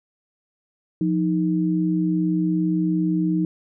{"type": "tone pair together", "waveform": "sine", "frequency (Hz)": [175.8, 313.2], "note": ["F3", "D#4"], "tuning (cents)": [12, 11], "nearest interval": "minor seventh", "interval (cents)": 999, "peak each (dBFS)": [-21, -21], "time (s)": [1.01, 3.45], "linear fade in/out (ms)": 2, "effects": []}